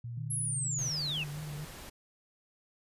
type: tone with pitch glide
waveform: sine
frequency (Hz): 118.5 to 124.54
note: A#2 to B2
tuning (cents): +29 to +15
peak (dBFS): -37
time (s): 0.04-0.9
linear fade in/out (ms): 5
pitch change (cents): +86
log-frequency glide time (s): 0.5-0.58
type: tone with vibrato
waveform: sine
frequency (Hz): 149.1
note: D3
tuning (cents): +27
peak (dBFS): -38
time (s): 0.17-1.65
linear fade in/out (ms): 5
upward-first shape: sine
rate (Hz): 4.2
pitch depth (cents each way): 51
type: linear sweep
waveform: sine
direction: down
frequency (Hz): 11175 to 2489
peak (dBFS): -32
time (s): 0.3-1.24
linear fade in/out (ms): 10
type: noise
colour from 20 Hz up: pink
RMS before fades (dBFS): -47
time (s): 0.78-1.9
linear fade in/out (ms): 10
effects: resampled to 32000 Hz